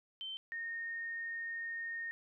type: tone pair in turn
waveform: sine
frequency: 3100 / 1843.3 Hz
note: G7 / A#6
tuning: -20 / -20 cents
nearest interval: major sixth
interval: 900 cents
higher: first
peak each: -40 / -38 dBFS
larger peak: second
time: 0.21-0.37 / 0.52-2.11 s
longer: second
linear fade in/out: 0 ms
effects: none